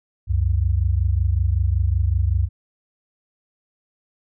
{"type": "tone pair together", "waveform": "sine", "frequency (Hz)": [67.16, 92.5], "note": ["C2", "F#2"], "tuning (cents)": [46, 0], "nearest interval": "tritone", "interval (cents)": 554, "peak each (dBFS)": -19, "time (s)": [0.27, 2.49], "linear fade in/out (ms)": 50, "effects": []}